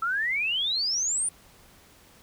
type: exponential sweep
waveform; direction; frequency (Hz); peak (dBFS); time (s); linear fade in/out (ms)
sine; up; 1305 to 9480; -24; 0.02-1.29; 5
effects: pink hiss -55 dBFS RMS until 2.22 s